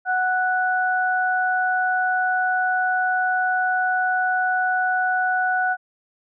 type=tone pair together; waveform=sine; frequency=740 / 1480 Hz; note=F#5 / F#6; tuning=0 / 0 cents; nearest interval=octave; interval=1200 cents; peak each=-21 dBFS; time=0.05-5.77 s; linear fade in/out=50 ms; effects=none